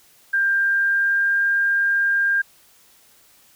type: tone with pitch glide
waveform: sine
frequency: 1591 to 1602.1 Hz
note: G6 to G6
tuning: +25 to +37 cents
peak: -16 dBFS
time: 0.33-2.42 s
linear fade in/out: 10 ms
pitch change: +12 cents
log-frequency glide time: 0.54-1.47 s
effects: white hiss -54 dBFS RMS until 3.55 s